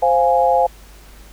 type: chord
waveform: sine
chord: F minor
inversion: second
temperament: equal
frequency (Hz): 523.3 / 698.5 / 830.6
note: C5 / F5 / Ab5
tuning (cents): 0 / 0 / 0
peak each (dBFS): -16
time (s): 0.02-0.67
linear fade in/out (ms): 10
effects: added 50 Hz sine -40 dBFS peak until 1.32 s + pink hiss -46 dBFS RMS until 1.32 s